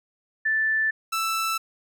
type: tone pair in turn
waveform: sine / sawtooth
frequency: 1760 / 1323.5 Hz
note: A6 / E6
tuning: 0 / +7 cents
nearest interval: perfect fourth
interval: 493 cents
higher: first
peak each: -20 dBFS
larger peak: neither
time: 0.45-0.91 / 1.12-1.58 s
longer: neither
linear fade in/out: 10 ms
effects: none